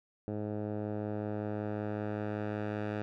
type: tone with low-pass filter sweep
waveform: 10% pulse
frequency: 105.3 Hz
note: G#2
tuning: 24 cents sharp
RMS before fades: -36 dBFS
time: 0.28-3.02 s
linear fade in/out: 0 ms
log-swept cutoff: 580 to 2100 Hz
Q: 0.78
effects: none